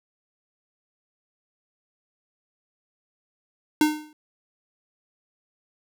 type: tone with exponential decay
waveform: square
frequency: 304.4 Hz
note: D#4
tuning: 38 cents flat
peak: -14 dBFS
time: 3.81-4.13 s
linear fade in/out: 2 ms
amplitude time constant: 69 ms
effects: none